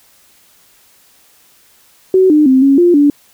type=tone with pitch steps; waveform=sine; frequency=375.6 / 302 / 261.5 / 275.1 / 349.9 / 288.8 Hz; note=F#4 / D4 / C4 / C#4 / F4 / D4; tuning=+26 / +48 / -1 / -13 / +3 / -29 cents; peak=-5 dBFS; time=2.14-3.1 s; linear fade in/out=2 ms; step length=160 ms; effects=white hiss -49 dBFS RMS until 3.33 s